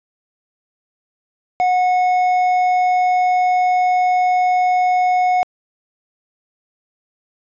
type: tone with hard clipping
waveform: sine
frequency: 730 Hz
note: F#5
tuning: 24 cents flat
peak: -14 dBFS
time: 1.6-5.43 s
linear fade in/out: 0 ms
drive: 5 dB
effects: resampled to 16000 Hz